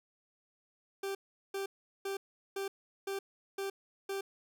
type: tone bursts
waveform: 40% pulse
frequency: 392 Hz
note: G4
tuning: in tune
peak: -34 dBFS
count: 7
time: 1.03-4.21 s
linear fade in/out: 5 ms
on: 120 ms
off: 390 ms
effects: none